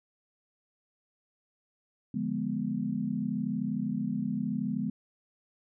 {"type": "chord", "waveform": "sine", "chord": "D diminished seventh", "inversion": "none", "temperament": "equal", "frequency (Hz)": [146.83, 174.61, 207.7, 246.9], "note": ["D3", "F3", "Ab3", "Cb4"], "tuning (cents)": [0, 0, 0, 0], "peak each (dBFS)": [-38, -37, -32, -33], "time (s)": [2.14, 4.9], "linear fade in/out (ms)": 5, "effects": []}